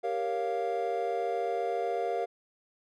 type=chord; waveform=triangle; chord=G half-diminished seventh; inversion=none; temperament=equal; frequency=392 / 466.2 / 554.4 / 698.5 Hz; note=G4 / Bb4 / Db5 / F5; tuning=0 / 0 / 0 / 0 cents; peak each=-34 / -31 / -36 / -30 dBFS; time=0.03-2.26 s; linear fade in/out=20 ms; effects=none